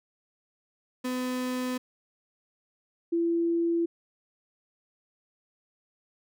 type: tone pair in turn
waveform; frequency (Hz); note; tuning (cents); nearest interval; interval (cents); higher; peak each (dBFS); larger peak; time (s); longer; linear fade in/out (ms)
35% pulse / sine; 252.7 / 337.3; B3 / E4; +40 / +40; perfect fourth; 500; second; -27 / -23; second; 1.04-1.78 / 3.12-3.86; neither; 10
effects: none